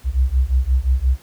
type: beating tone pair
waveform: sine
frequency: 61.74 / 67.44 Hz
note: B1 / C#2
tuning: 0 / -47 cents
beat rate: 5.7 Hz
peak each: -17 dBFS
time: 0.04-1.18 s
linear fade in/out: 50 ms
effects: pink hiss -49 dBFS RMS until 1.22 s